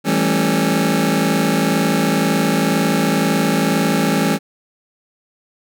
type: chord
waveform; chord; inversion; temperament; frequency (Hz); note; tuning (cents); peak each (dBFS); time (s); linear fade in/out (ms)
sawtooth; A dominant seventh; second; just; 165 / 198 / 220 / 275; E3 / G3 / A3 / C#4; +2 / +18 / 0 / -14; -16; 0.04-4.39; 50
effects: none